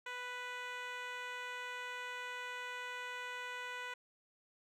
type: tone with band-pass filter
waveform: 10% pulse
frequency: 494.8 Hz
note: B4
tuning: 3 cents sharp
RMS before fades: -44 dBFS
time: 0.06-3.94 s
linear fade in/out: 5 ms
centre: 1600 Hz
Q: 0.72
effects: none